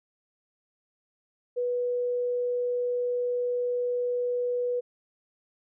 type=tone; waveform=sine; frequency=490 Hz; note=B4; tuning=14 cents flat; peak=-25 dBFS; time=1.56-4.81 s; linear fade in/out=20 ms; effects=none